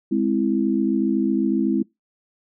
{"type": "chord", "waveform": "sine", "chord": "Ab augmented", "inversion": "none", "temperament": "equal", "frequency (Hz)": [207.7, 261.6, 329.6], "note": ["Ab3", "C4", "E4"], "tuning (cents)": [0, 0, 0], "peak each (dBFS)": -22, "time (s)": [0.11, 1.83], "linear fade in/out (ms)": 10, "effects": ["noise-tail reverb RT60 0.2 s tail -25 dB re dry"]}